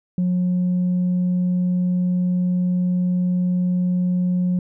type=tone; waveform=sine; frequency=180 Hz; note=F#3; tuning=47 cents flat; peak=-15 dBFS; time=0.18-4.59 s; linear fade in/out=2 ms; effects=tanh soft clip ceiling -15 dBFS